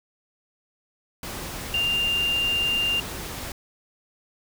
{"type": "tone in noise", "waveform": "sine", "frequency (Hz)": 2794, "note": "F7", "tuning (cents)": 0, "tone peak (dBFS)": -21, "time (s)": [1.74, 3], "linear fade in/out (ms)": 2, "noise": "pink", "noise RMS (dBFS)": -34, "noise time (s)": [1.23, 3.52], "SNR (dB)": 10, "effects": []}